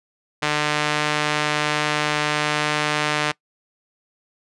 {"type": "tone with band-pass filter", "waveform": "sawtooth", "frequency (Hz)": 150.1, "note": "D3", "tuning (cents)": 38, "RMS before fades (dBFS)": -22, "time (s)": [0.42, 3.32], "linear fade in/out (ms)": 10, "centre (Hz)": 2300, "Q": 0.64, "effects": ["noise-tail reverb RT60 0.1 s tail -22 dB re dry", "resampled to 24000 Hz"]}